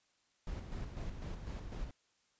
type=noise with tremolo; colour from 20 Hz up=brown; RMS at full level=-41 dBFS; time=0.47-1.91 s; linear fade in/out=2 ms; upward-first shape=square; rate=4 Hz; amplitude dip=45%; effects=white hiss -75 dBFS RMS until 2.39 s + resampled to 16000 Hz